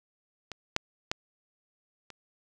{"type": "clicks", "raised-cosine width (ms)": 0.2, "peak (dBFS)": [-21, -8, -11, -28], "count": 4, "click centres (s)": [0.517, 0.764, 1.115, 2.103], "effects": []}